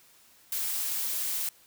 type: noise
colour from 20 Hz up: blue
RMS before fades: -31 dBFS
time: 0.52-1.49 s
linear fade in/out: 2 ms
effects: white hiss -59 dBFS RMS until 1.66 s